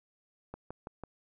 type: click train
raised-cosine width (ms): 1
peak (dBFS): -27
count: 4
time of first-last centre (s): 0.54-1.037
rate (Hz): 6.04
effects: none